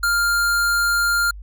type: tone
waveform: square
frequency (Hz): 1400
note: F6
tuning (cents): +4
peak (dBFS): -17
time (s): 0.03-1.31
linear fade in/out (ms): 5
effects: added 50 Hz sine -33 dBFS peak until 1.42 s